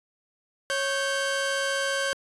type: tone pair together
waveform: sawtooth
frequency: 550 / 1555.6 Hz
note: C#5 / G6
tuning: -14 / -14 cents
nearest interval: octave + tritone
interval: 1800 cents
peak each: -24 / -24 dBFS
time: 0.7-2.13 s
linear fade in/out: 0 ms
effects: resampled to 24000 Hz